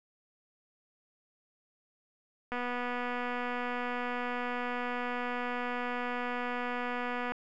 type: click train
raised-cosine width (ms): 0.5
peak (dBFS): -21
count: 1177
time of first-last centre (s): 2.52-7.32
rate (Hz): 245
effects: none